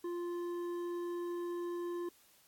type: tone with hard clipping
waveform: sine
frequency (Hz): 348.3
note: F4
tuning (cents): -5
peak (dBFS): -38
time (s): 0.04-2.09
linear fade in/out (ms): 5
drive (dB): 7
effects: white hiss -66 dBFS RMS until 2.47 s + AAC 64 kbps